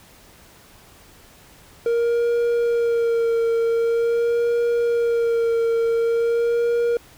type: tone with vibrato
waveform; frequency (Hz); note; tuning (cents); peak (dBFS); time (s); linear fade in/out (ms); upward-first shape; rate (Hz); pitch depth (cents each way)
triangle; 466.2; A#4; 0; -15; 1.86-6.97; 2; sine; 0.45; 23
effects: pink hiss -49 dBFS RMS until 7.17 s